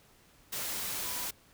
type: tone in noise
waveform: sine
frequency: 987.8 Hz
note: B5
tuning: in tune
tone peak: -47 dBFS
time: 1.04-1.26 s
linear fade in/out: 10 ms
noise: white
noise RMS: -36 dBFS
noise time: 0.52-1.31 s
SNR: -14 dB
effects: pink hiss -62 dBFS RMS until 1.53 s